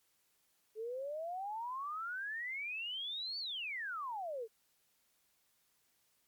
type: exponential two-way sweep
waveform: sine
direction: up then down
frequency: 425.1 to 4573 to 425.1 Hz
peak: -38 dBFS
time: 0.75-4.48 s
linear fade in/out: 50 ms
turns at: 3.39 s
effects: white hiss -75 dBFS RMS until 6.27 s + MP3 96 kbps